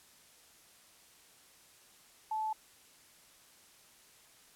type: tone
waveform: sine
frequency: 870 Hz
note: A5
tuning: 20 cents flat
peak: -32 dBFS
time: 2.31-2.53 s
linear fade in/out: 5 ms
effects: white hiss -61 dBFS RMS until 4.55 s + low-pass 12000 Hz 12 dB/octave